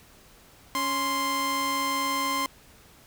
sawtooth tone pair together, 277.7 / 1046.5 Hz, C#4 / C6, +3 / 0 cents, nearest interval octave + major seventh, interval 2297 cents, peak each -29 / -22 dBFS, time 0.75-2.46 s, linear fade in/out 0 ms, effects pink hiss -54 dBFS RMS until 3.06 s

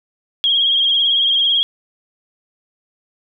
sine tone with vibrato, 3252 Hz, G#7, 37 cents flat, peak -12 dBFS, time 0.44-1.63 s, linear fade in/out 0 ms, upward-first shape sine, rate 18 Hz, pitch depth 46 cents each way, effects none

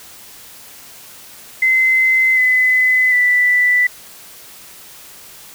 sine tone with pitch steps, 2056 / 2018 / 1979 Hz, C7 / B6 / B6, -31 / +37 / +3 cents, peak -10 dBFS, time 1.62-3.87 s, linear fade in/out 5 ms, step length 750 ms, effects white hiss -39 dBFS RMS until 5.54 s

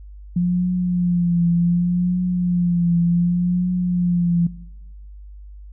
sine tone with vibrato, 175.8 Hz, F3, 12 cents sharp, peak -15 dBFS, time 0.36-4.47 s, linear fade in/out 5 ms, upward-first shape triangle, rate 0.67 Hz, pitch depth 53 cents each way, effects noise-tail reverb RT60 0.9 s tail -18 dB re dry + added 50 Hz sine -36 dBFS peak until 5.72 s

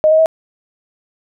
sine tone with pitch steps, 620 / 631.6 / 643.3 Hz, D#5 / D#5 / E5, -6 / +26 / -42 cents, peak -7 dBFS, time 0.04-0.259 s, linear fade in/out 0 ms, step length 73 ms, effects none

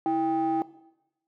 triangle ring-modulated tone, 233.1 Hz, A#3, in tune, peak -17 dBFS, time 0.06-0.62 s, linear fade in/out 0 ms, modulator 560 Hz, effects noise-tail reverb RT60 0.9 s tail -18 dB re dry + tanh soft clip ceiling -14 dBFS

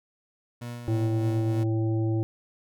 30% pulse tone with tremolo, 120 Hz, B2, 49 cents flat, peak -31 dBFS, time 0.61-1.64 s, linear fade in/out 10 ms, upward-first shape sine, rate 3.3 Hz, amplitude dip 40%
harmonic tone, 111 Hz, A2, 16 cents sharp, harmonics 1 / 3 / 5 / 7, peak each -24 / -28 / -40 / -43 dBFS, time 0.88-2.23 s, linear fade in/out 0 ms
effects none

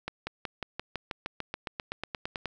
accelerating click train, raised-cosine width 0.3 ms, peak -17 dBFS, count 18, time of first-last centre 0.08-2.457 s, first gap 190 ms, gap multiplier 0.96, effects none

